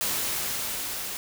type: noise with level ramp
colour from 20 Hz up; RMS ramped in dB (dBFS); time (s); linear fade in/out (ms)
white; -27 to -34; 0.01-1.17; 0
effects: none